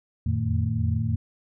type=tone cluster; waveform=sine; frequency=85.5 / 88.7 / 112.6 / 152.3 / 224.6 Hz; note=F2 / F2 / A2 / D#3 / A3; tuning=-36 / +27 / +40 / -37 / +36 cents; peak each=-32 / -27 / -25 / -32 / -31 dBFS; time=0.26-1.16 s; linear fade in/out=5 ms; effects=none